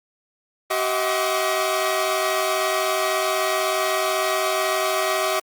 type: tone cluster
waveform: sawtooth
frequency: 382.1 / 636 / 728 / 1052 / 1154 Hz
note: G4 / D#5 / F#5 / C6 / D6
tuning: -44 / +38 / -28 / +9 / -31 cents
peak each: -23 / -19 / -27 / -28 / -24 dBFS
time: 0.7-5.4 s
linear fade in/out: 10 ms
effects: Opus 32 kbps